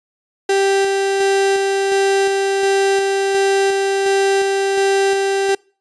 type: tone with tremolo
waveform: 35% pulse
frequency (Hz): 392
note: G4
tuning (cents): 0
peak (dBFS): -11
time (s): 0.49-5.55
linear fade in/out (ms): 5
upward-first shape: square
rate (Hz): 1.4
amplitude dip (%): 25
effects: noise-tail reverb RT60 0.4 s tail -26 dB re dry + resampled to 22050 Hz